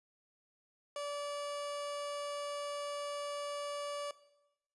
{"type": "tone", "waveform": "30% pulse", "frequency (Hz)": 578, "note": "D5", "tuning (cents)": -28, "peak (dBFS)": -35, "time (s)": [0.96, 4.11], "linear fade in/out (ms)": 2, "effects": ["noise-tail reverb RT60 0.9 s tail -17 dB re dry", "resampled to 24000 Hz"]}